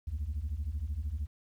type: beating tone pair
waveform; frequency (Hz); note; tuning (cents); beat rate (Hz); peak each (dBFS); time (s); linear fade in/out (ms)
sine; 66.6 / 79.6; C2 / D#2; +31 / +40; 13; -34 / -33; 0.07-1.27; 10
effects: tanh soft clip ceiling -29 dBFS + 11-bit